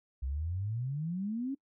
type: exponential sweep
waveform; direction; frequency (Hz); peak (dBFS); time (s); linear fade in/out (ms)
sine; up; 62.7 to 282.5; -32; 0.22-1.55; 10
effects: noise-tail reverb RT60 0.1 s tail -23 dB re dry